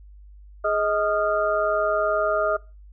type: tone cluster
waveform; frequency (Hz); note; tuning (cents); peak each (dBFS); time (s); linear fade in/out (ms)
sine; 420 / 630 / 1230 / 1391; G#4 / D#5 / D#6 / F6; +19 / +21 / -20 / -7; -28 / -22 / -26 / -28; 0.64-2.57; 10
effects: noise-tail reverb RT60 0.3 s tail -22 dB re dry + added 50 Hz sine -43 dBFS peak until 2.92 s